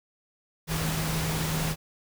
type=tone in noise; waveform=sine; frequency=159.1 Hz; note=D#3; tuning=39 cents sharp; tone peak=-29 dBFS; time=0.67-1.76 s; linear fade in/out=50 ms; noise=pink; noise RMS=-31 dBFS; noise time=0.67-1.76 s; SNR=-1 dB; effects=none